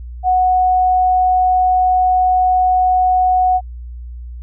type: tone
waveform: sine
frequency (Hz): 737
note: F#5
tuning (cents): -7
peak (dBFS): -10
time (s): 0.23-3.61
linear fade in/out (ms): 50
effects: added 60 Hz sine -27 dBFS peak until 4.42 s